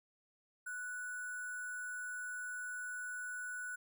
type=tone with sample-and-hold; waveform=sine; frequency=1480 Hz; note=F#6; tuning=in tune; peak=-40 dBFS; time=0.66-3.76 s; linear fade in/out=10 ms; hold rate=8820 Hz; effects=none